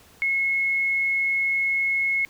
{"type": "tone", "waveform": "sine", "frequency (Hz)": 2176, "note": "C#7", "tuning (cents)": -33, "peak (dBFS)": -20, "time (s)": [0.22, 2.25], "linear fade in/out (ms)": 0, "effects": ["pink hiss -53 dBFS RMS until 2.29 s"]}